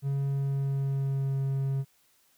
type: tone with pitch glide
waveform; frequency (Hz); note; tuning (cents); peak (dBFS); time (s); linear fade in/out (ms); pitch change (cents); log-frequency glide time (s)
triangle; 138.59 to 136.05; C#3 to C#3; 0 to -32; -24; 0.02-1.85; 50; -32; 0.27-1.37
effects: white hiss -66 dBFS RMS until 2.37 s

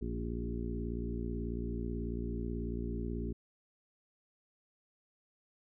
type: harmonic tone with a mistuned harmonic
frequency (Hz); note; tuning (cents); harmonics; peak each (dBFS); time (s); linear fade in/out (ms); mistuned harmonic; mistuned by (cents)
58.27; A#1; 0; 1 / 2 / 3 / 4 / 5 / 6 / 7; -38 / -43 / -44 / -41 / -46 / -45 / -46; 0.01-3.33; 10; 6; +16
effects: none

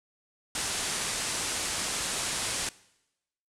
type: low-pass noise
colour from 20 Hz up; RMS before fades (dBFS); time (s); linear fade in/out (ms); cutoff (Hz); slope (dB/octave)
white; -32; 0.55-2.69; 2; 10000; 48
effects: noise-tail reverb RT60 0.9 s tail -21 dB re dry

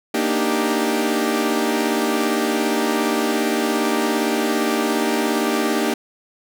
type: chord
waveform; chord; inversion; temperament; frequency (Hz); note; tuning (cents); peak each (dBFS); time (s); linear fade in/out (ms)
sawtooth; Eb major seventh; second; equal; 233.1 / 293.7 / 311.1 / 392; Bb3 / D4 / Eb4 / G4; 0 / 0 / 0 / 0; -19 / -20 / -21 / -19; 0.14-5.94; 5
effects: none

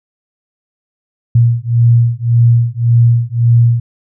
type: beating tone pair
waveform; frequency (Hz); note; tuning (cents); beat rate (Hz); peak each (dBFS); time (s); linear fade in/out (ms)
sine; 117.1 / 118.9; A#2 / A#2; +8 / +35; 1.8; -10; 1.35-3.8; 5
effects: none

